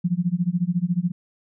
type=tone with tremolo; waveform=sine; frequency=176.3 Hz; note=F3; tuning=17 cents sharp; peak=-16 dBFS; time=0.04-1.12 s; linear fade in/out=10 ms; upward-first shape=sine; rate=14 Hz; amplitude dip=95%; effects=none